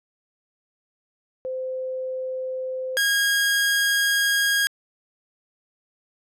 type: tone pair in turn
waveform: sine / sawtooth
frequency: 517 / 1634.3 Hz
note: C5 / G#6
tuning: -21 / -28 cents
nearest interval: octave + minor sixth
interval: 1993 cents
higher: second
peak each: -26 / -15 dBFS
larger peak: second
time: 1.45-2.97 / 2.97-4.67 s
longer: second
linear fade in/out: 0 ms
effects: resampled to 32000 Hz